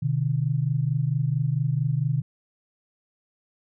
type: tone pair together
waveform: sine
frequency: 126.54 / 151 Hz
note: B2 / D3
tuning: +43 / +48 cents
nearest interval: minor third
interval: 305 cents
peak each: -24 dBFS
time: 0.02-2.22 s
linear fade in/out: 10 ms
effects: none